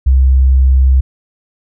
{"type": "tone", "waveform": "sine", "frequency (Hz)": 65.6, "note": "C2", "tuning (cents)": 5, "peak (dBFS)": -5, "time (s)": [0.06, 1.01], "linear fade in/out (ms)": 10, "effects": []}